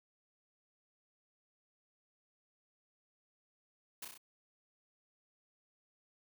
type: noise with echo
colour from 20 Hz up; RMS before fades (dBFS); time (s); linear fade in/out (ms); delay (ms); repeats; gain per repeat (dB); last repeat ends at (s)
white; -44; 4.02-4.05; 5; 32; 4; -3; 4.178
effects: none